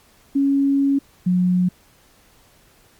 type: tone pair in turn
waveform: sine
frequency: 277.2 / 180.78 Hz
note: C#4 / F#3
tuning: 0 / -40 cents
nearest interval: perfect fifth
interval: 740 cents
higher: first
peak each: -14 dBFS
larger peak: neither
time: 0.35-0.99 / 1.26-1.69 s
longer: first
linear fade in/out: 10 ms
effects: pink hiss -54 dBFS RMS until 2.99 s + MP3 96 kbps